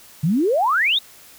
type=exponential sweep; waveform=sine; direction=up; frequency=142.7 to 3893 Hz; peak=-15 dBFS; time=0.23-0.99 s; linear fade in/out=10 ms; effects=white hiss -46 dBFS RMS until 1.38 s